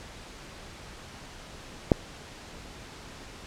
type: click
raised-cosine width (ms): 2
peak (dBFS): -4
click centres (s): 1.918
effects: pink hiss -45 dBFS RMS until 3.46 s + low-pass 7000 Hz 12 dB/octave